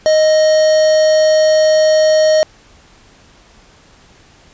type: tone with quantisation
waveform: triangle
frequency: 622.3 Hz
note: D#5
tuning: in tune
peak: -6 dBFS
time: 0.06-2.43 s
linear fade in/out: 0 ms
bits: 3
effects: pink hiss -46 dBFS RMS until 4.53 s + resampled to 16000 Hz